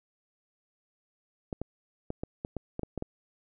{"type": "clicks", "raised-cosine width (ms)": 2, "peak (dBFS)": -20, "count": 10, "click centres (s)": [1.528, 1.616, 2.104, 2.235, 2.449, 2.567, 2.794, 2.833, 2.977, 3.024], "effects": []}